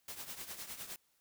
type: noise with tremolo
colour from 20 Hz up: white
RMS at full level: -43 dBFS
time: 0.08-0.96 s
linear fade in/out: 2 ms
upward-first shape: triangle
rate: 9.8 Hz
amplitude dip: 75%
effects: white hiss -75 dBFS RMS until 1.2 s